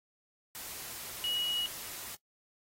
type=tone in noise; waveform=sine; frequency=2910 Hz; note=F#7; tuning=29 cents flat; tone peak=-31 dBFS; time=1.24-1.66 s; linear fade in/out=0 ms; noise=white; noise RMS=-43 dBFS; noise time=0.55-2.15 s; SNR=+9 dB; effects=noise-tail reverb RT60 0.1 s tail -19 dB re dry + AAC 48 kbps